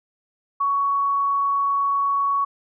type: tone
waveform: sine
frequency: 1118 Hz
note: C#6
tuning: 14 cents sharp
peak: -18 dBFS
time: 0.6-2.45 s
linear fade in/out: 10 ms
effects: none